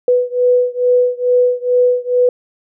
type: beating tone pair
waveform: sine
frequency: 493.9 / 496.2 Hz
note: B4 / B4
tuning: 0 / +8 cents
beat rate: 2.3 Hz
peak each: -13 / -14 dBFS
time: 0.08-2.29 s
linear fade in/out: 2 ms
effects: none